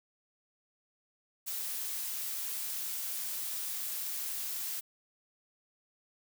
blue noise, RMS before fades -37 dBFS, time 1.46-4.81 s, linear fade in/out 20 ms, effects none

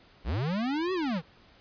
square linear two-way sweep, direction up then down, 43.84 to 383.4 to 146.2 Hz, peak -28 dBFS, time 0.24-1.22 s, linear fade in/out 50 ms, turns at 0.93 s, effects pink hiss -58 dBFS RMS until 1.6 s + resampled to 11025 Hz

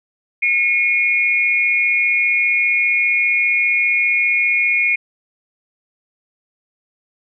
sine tone pair together, 2170 / 2435 Hz, C#7 / D#7, -37 / -38 cents, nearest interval major second, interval 199 cents, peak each -16 dBFS, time 0.42-4.96 s, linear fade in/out 10 ms, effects none

